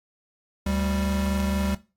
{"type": "tone pair together", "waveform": "square", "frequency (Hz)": [73.42, 196.01], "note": ["D2", "G3"], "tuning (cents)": [0, 0], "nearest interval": "octave + perfect fourth", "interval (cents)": 1700, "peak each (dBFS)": [-27, -26], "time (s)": [0.66, 1.75], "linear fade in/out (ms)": 5, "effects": ["noise-tail reverb RT60 0.3 s tail -19 dB re dry", "AAC 64 kbps"]}